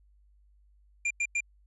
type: tone bursts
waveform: square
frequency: 2391 Hz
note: D7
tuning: 30 cents sharp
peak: -27 dBFS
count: 3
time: 1.05-1.406 s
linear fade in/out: 5 ms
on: 56 ms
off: 94 ms
effects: added 50 Hz sine -59 dBFS peak until 1.66 s + resampled to 24000 Hz